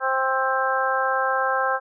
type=harmonic tone; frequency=263.7 Hz; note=C4; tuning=14 cents sharp; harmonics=2 / 3 / 4 / 5 / 6; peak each=-26 / -26 / -26 / -26 / -26 dBFS; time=0-1.8 s; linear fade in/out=50 ms; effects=none